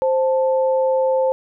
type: tone pair together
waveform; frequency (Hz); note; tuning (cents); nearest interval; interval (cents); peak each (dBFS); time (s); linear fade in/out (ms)
sine; 524.2 / 880; C5 / A5; +3 / 0; major sixth; 897; -15 / -24; 0.02-1.32; 0
effects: none